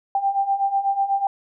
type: beating tone pair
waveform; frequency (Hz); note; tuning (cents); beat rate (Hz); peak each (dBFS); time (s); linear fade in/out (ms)
sine; 784 / 792.1; G5 / G5; 0 / +18; 8.1; -24 / -20; 0.15-1.27; 2
effects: none